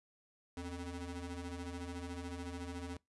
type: ring-modulated tone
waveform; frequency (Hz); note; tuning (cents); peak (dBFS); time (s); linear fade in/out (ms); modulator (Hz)
30% pulse; 174.61; F3; 0; -36; 0.57-2.97; 2; 94.2
effects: noise-tail reverb RT60 0.2 s tail -24 dB re dry + resampled to 24000 Hz